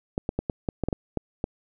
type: clicks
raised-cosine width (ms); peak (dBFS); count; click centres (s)
2; -12; 10; 0.179 / 0.291 / 0.39 / 0.498 / 0.688 / 0.837 / 0.886 / 0.928 / 1.173 / 1.441
effects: none